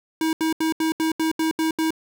square tone bursts, 319.9 Hz, D#4, 48 cents sharp, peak -20 dBFS, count 9, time 0.21-1.906 s, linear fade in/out 2 ms, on 120 ms, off 77 ms, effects none

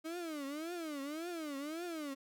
35% pulse tone with vibrato, 311.1 Hz, D#4, in tune, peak -38 dBFS, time 0.04-2.15 s, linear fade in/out 20 ms, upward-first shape triangle, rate 1.8 Hz, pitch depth 250 cents each way, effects none

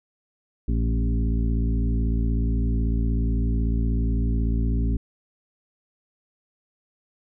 harmonic tone with a mistuned harmonic, 56.2 Hz, A1, 37 cents sharp, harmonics 1 / 2 / 3 / 4 / 5 / 7, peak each -21 / -28 / -34 / -30 / -33 / -40 dBFS, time 0.68-4.97 s, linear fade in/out 5 ms, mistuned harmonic 2, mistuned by +20 cents, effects none

